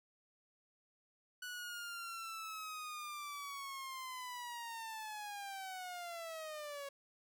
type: linear sweep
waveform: sawtooth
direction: down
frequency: 1482 to 553 Hz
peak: -40 dBFS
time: 1.42-6.89 s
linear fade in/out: 5 ms
effects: none